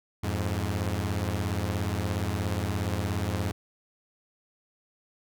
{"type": "beating tone pair", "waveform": "sawtooth", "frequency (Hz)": [87.4, 104.4], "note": ["F2", "G#2"], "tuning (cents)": [2, 10], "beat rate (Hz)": 17, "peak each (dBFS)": -26, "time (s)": [0.23, 3.52], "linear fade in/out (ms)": 10, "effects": []}